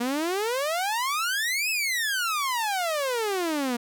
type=exponential two-way sweep; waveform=sawtooth; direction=up then down; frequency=233 to 2637 to 233 Hz; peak=-21 dBFS; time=0-3.77 s; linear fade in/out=10 ms; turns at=1.7 s; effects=none